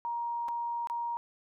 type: tone with dropouts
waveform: sine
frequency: 942 Hz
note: A#5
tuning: 18 cents sharp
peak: -31 dBFS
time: 0.05-1.17 s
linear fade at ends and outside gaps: 0 ms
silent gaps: 0.483-0.487 / 0.872-0.899 s
effects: none